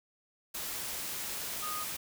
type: tone in noise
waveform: sine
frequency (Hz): 1236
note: D#6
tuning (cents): -12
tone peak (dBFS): -37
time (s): 1.62-1.84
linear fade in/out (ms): 10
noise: white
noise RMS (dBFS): -38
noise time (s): 0.54-1.97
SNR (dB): -2
effects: none